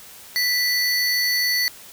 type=tone pair together; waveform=square; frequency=1975 / 4456 Hz; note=B6 / C#8; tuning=0 / +8 cents; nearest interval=octave + major second; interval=1408 cents; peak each=-22 dBFS; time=0.36-1.68 s; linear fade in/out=0 ms; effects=white hiss -43 dBFS RMS until 1.92 s